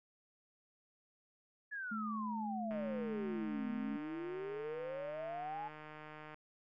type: exponential two-way sweep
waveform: sine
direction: down then up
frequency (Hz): 1725 to 246.6 to 864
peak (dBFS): -40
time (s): 1.71-5.69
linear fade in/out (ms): 20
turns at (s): 3.71
type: tone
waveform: sine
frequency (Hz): 216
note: A3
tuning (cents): -32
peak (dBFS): -39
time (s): 1.91-3.97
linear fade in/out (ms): 10
type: click train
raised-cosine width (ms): 0.5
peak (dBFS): -36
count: 557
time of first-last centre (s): 2.71-6.344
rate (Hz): 153
effects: none